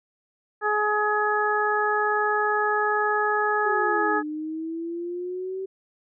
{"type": "harmonic tone", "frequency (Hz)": 421.2, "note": "G#4", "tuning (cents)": 24, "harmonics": [1, 2, 3, 4], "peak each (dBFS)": [-26, -26, -26, -26], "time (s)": [0.61, 4.23], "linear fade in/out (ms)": 50}
{"type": "exponential two-way sweep", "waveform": "sine", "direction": "down then up", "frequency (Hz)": [399, 300, 385.3], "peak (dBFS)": -28, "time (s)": [3.65, 5.66], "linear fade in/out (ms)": 10, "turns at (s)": 4.22}
{"effects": []}